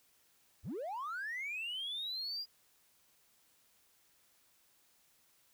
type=linear sweep; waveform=triangle; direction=up; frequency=48.72 to 4900 Hz; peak=-35 dBFS; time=0.63-2.46 s; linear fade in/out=50 ms; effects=tanh soft clip ceiling -34 dBFS + white hiss -70 dBFS RMS until 5.53 s